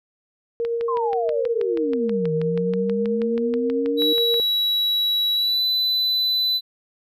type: tone with tremolo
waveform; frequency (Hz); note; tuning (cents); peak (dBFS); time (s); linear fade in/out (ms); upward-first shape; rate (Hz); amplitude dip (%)
sine; 466.2; A#4; 0; -20; 0.6-4.4; 0; sine; 9.2; 25
type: click train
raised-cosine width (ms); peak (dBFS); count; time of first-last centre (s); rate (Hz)
0.3; -19; 24; 0.65-4.342; 6.23
type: exponential two-way sweep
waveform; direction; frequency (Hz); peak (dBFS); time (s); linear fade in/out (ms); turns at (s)
sine; down then up; 1093 to 158.8 to 306; -23; 0.88-4.13; 5; 2.32
type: tone with pitch glide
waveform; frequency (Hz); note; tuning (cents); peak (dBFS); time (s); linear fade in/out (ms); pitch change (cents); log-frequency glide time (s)
triangle; 3900 to 4000; B7 to B7; -23 to +21; -17; 3.97-6.61; 50; +44; 5.34-5.64
effects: none